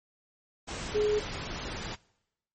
sine tone in noise, 420.8 Hz, G#4, 23 cents sharp, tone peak -23 dBFS, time 0.94-1.2 s, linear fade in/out 20 ms, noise pink, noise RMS -37 dBFS, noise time 0.67-1.96 s, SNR +11 dB, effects noise-tail reverb RT60 0.9 s tail -24 dB re dry + MP3 32 kbps

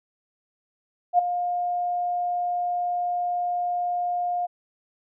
sine tone with ADSR envelope, 709 Hz, F5, 26 cents sharp, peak -12 dBFS, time 1.13-4.47 s, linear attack 57 ms, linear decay 9 ms, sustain -11 dB, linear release 20 ms, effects none

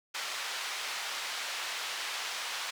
white band-pass noise, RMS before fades -37 dBFS, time 0.14-2.71 s, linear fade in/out 10 ms, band 800 to 4200 Hz, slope 12 dB/octave, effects none

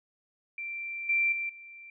sine tone with level steps, 2354 Hz, D7, 3 cents sharp, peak -34 / -23 / -30 / -45 dBFS, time 0.58-1.9 s, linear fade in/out 2 ms, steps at 1.09 / 1.32 / 1.49 s, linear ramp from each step 5 ms, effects none

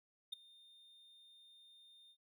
triangle tone with ADSR envelope, 3635 Hz, A#7, 44 cents flat, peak -36 dBFS, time 0.32-2.17 s, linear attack 11 ms, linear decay 10 ms, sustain -23 dB, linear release 69 ms, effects none

